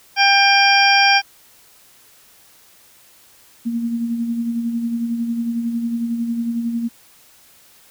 harmonic tone, 795 Hz, G5, 24 cents sharp, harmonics 1 / 2 / 3 / 4 / 6 / 7, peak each -15 / -17 / -16 / -21 / -21 / -20 dBFS, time 0.16-1.22 s, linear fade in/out 50 ms
sine tone with tremolo, 233.1 Hz, A#3, in tune, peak -17 dBFS, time 3.65-6.89 s, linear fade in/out 20 ms, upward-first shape sine, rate 11 Hz, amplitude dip 45%
effects white hiss -50 dBFS RMS until 7.9 s

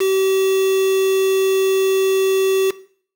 triangle tone with quantisation, 383.6 Hz, G4, 37 cents flat, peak -12 dBFS, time 0-2.71 s, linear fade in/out 10 ms, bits 4, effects noise-tail reverb RT60 0.5 s tail -17 dB re dry

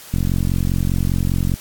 click train, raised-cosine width 5 ms, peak -7 dBFS, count 64, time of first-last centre 0.14-1.54 s, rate 45 Hz, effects white hiss -39 dBFS RMS until 1.6 s + AAC 64 kbps

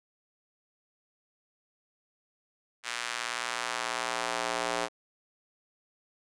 square tone with high-pass filter sweep, 59.2 Hz, A#1, 27 cents sharp, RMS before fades -33 dBFS, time 2.83-4.89 s, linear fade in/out 50 ms, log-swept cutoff 1700 to 570 Hz, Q 0.98, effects resampled to 22050 Hz

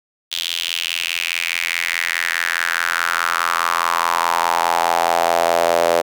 sawtooth tone with high-pass filter sweep, 84.8 Hz, E2, 50 cents sharp, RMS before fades -19 dBFS, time 0.31-6.02 s, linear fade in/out 20 ms, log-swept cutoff 3400 to 560 Hz, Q 4, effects none

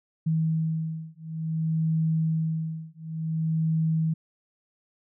sine beating tone pair, 160 / 160.56 Hz, D#3 / E3, +49 / -45 cents, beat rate 0.56 Hz, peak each -27 dBFS, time 0.26-4.14 s, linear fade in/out 10 ms, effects none

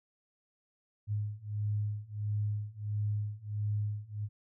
sine beating tone pair, 103.83 / 105.33 Hz, G#2 / G#2, 0 / +25 cents, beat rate 1.5 Hz, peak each -35 / -34 dBFS, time 1.07-4.29 s, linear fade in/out 50 ms, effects none

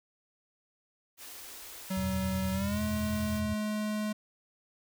white band-stop noise, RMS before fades -46 dBFS, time 1.17-3.42 s, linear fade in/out 50 ms, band 110 to 240 Hz, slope 96 dB/octave
square tone with pitch glide, 189.1 to 212.3 Hz, F#3 to G#3, +38 to +38 cents, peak -31 dBFS, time 1.9-4.13 s, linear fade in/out 10 ms, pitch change +200 cents, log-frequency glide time 2.53-2.81 s
sine chord, E suspended second, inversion none, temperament just, 82.41 / 92.71 / 123.61 Hz, E2 / F#2 / B2, 0 / +4 / +2 cents, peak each -36 / -41 / -41 dBFS, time 1.97-3.54 s, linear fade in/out 5 ms
effects none

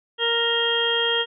harmonic tone with a mistuned harmonic, 466.2 Hz, A#4, in tune, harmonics 1 / 2 / 3 / 4 / 6 / 7, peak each -25 / -31 / -30 / -28 / -30 / -22 dBFS, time 0.18-1.26 s, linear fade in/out 50 ms, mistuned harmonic 7, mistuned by -19 cents, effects none

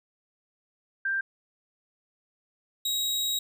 sine / sawtooth tone pair in turn, 1580 / 3815 Hz, G6 / A#7, +13 / +39 cents, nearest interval octave + minor third, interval 1526 cents, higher second, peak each -25 / -23 dBFS, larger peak second, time 1.05-1.21 / 2.85-3.39 s, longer second, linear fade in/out 5 ms, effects none

